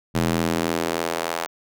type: tone with high-pass filter sweep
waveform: square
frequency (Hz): 41.67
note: E1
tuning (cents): +19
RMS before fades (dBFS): -24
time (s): 0.14-1.47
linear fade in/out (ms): 20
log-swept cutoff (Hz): 150 to 750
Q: 1.1
effects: none